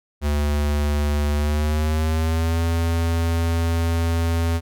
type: tone with pitch glide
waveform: square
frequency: 73.42 to 83.37 Hz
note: D2 to E2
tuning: 0 to +20 cents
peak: -19 dBFS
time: 0.21-4.61 s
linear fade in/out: 50 ms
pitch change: +220 cents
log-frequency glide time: 1.34-2.62 s
effects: none